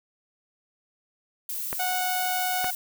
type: noise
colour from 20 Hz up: violet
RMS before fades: -32 dBFS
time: 1.49-2.75 s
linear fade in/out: 2 ms
type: clicks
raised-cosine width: 0.5 ms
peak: -15 dBFS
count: 2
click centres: 1.729 / 2.644 s
type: tone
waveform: sawtooth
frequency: 736 Hz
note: F#5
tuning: 9 cents flat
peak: -22 dBFS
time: 1.79-2.71 s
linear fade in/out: 10 ms
effects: none

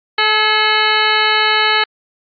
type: harmonic tone with a mistuned harmonic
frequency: 431.6 Hz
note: A4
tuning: 33 cents flat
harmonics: 1 / 2 / 3 / 4 / 5 / 6 / 7 / 9 / 10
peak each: -23 / -19 / -19 / -18 / -18 / -24 / -19 / -22 / -22 dBFS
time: 0.18-1.84 s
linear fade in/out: 5 ms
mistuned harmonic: 4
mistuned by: -29 cents
effects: Opus 48 kbps

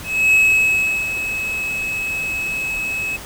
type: tone with ADSR envelope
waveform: triangle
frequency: 2573 Hz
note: E7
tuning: 43 cents flat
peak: -8 dBFS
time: 0.03-3.17 s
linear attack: 300 ms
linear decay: 740 ms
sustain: -11 dB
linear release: 14 ms
effects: pink hiss -34 dBFS RMS until 3.25 s

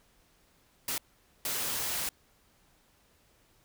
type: noise bursts at uneven times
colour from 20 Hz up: white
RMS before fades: -33 dBFS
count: 2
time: 0.88-0.98 / 1.45-2.09 s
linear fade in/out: 2 ms
effects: pink hiss -66 dBFS RMS until 3.64 s

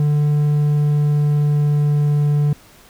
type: tone with pitch glide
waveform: triangle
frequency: 147.9 to 146.79 Hz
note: D3 to D3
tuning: +13 to 0 cents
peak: -11 dBFS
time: 0-2.53 s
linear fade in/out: 2 ms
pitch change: -13 cents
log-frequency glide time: 0.4-2.3 s
effects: pink hiss -47 dBFS RMS until 2.89 s

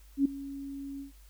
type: tone with ADSR envelope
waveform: sine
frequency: 277.2 Hz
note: C#4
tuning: in tune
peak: -19 dBFS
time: 0.17-1.12 s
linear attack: 82 ms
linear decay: 7 ms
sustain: -18 dB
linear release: 120 ms
effects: added 50 Hz sine -52 dBFS peak until 1.29 s + white hiss -63 dBFS RMS until 1.29 s

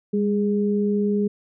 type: tone pair together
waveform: sine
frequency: 202.9 / 413.7 Hz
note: G#3 / G#4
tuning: -40 / -7 cents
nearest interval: octave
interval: 1233 cents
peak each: -20 / -23 dBFS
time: 0.13-1.28 s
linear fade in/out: 10 ms
effects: none

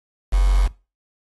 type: tone with quantisation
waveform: sine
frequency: 46.19 Hz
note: F#1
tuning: 2 cents flat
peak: -12 dBFS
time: 0.32-0.68 s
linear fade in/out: 20 ms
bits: 5
effects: noise-tail reverb RT60 0.3 s tail -22 dB re dry + AAC 32 kbps

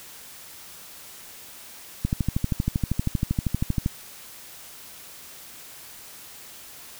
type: click train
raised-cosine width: 5 ms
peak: -10 dBFS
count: 24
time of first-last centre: 2.05-3.861 s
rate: 12.7 Hz
effects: white hiss -44 dBFS RMS until 6.99 s

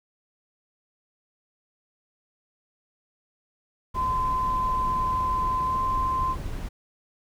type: tone with pitch glide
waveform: sine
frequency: 1027 to 1038.3 Hz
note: C6 to C6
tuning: -33 to -14 cents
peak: -23 dBFS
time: 3.94-6.36 s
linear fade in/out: 50 ms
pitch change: +19 cents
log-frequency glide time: 5.64-5.76 s
type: noise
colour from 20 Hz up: brown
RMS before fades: -32 dBFS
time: 3.94-6.69 s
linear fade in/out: 10 ms
effects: none

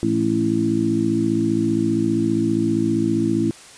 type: harmonic tone with a mistuned harmonic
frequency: 55.1 Hz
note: A1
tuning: 3 cents sharp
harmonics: 2 / 3 / 4 / 5 / 6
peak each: -27 / -28 / -23 / -23 / -20 dBFS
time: 0.03-3.51 s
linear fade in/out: 0 ms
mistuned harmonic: 3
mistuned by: +41 cents
effects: white hiss -43 dBFS RMS until 3.77 s + resampled to 22050 Hz

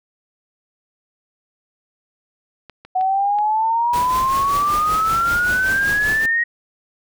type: clicks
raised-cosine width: 0.3 ms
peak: -23 dBFS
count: 5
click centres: 2.697 / 2.85 / 3.011 / 3.387 / 3.943 s
type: exponential sweep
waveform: sine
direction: up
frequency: 740 to 1892 Hz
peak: -15 dBFS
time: 2.95-6.44 s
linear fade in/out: 10 ms
type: noise with tremolo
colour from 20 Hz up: pink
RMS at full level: -27 dBFS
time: 3.93-6.26 s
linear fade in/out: 5 ms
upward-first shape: triangle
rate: 5.2 Hz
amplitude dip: 65%
effects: none

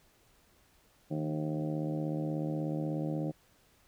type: harmonic tone with a mistuned harmonic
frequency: 76.5 Hz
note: D#2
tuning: 29 cents flat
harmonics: 2 / 3 / 4 / 5 / 6 / 7 / 8 / 9 / 10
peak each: -34 / -43 / -36 / -45 / -50 / -41 / -51 / -49 / -51 dBFS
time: 1.1-3.32 s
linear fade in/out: 20 ms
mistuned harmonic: 2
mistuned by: +34 cents
effects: pink hiss -66 dBFS RMS until 3.87 s

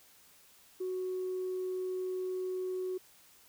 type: tone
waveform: sine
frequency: 370 Hz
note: F#4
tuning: in tune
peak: -32 dBFS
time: 0.8-2.98 s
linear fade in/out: 10 ms
effects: tanh soft clip ceiling -29 dBFS + white hiss -61 dBFS RMS until 3.48 s

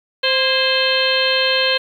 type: harmonic tone with a mistuned harmonic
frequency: 522 Hz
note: C5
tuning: 4 cents flat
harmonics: 1 / 2 / 3 / 4 / 5 / 6 / 7 / 8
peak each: -20 / -27 / -22 / -28 / -22 / -20 / -28 / -21 dBFS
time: 0.23-1.78 s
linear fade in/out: 10 ms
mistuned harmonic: 3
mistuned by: +59 cents
effects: 8-bit

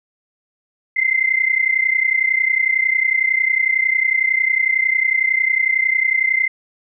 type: tone pair together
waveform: sine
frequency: 2062 / 2093 Hz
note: C7 / C7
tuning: -26 / 0 cents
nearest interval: unison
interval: 26 cents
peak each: -17 dBFS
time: 0.96-6.48 s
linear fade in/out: 10 ms
effects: none

